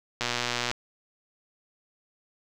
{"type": "click train", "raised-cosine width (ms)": 0.2, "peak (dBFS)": -10, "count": 62, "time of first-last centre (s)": [0.21, 0.714], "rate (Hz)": 121, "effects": []}